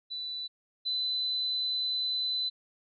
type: tone pair in turn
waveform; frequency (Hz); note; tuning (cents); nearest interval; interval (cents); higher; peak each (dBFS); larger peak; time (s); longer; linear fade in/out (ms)
sine; 3978 / 4015; B7 / B7; +12 / +28; unison; 16; second; -34 / -28; second; 0.1-0.48 / 0.85-2.5; second; 20
effects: none